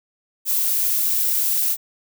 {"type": "noise", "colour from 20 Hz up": "violet", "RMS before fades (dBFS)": -20, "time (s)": [0.45, 1.77], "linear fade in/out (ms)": 50, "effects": []}